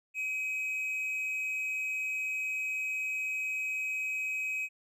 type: tone pair together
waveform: triangle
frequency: 2325 / 2534 Hz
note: D7 / D#7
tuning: -18 / +31 cents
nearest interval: minor second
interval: 149 cents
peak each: -40 / -30 dBFS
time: 0.14-4.69 s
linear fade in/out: 50 ms
effects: none